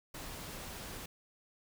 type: noise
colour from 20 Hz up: pink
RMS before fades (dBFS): -45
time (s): 0.14-1.06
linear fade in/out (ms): 5
effects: none